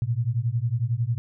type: beating tone pair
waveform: sine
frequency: 112.3 / 123.3 Hz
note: A2 / B2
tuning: +36 / -2 cents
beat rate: 11 Hz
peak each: -25 dBFS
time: 0.02-1.18 s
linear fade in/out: 0 ms
effects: none